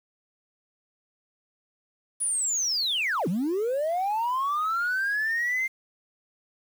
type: linear two-way sweep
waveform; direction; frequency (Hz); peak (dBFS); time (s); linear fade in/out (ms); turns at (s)
sine; down then up; 9940 to 155.56 to 2111; -22; 2.2-5.68; 20; 3.28
effects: tanh soft clip ceiling -22 dBFS + 8-bit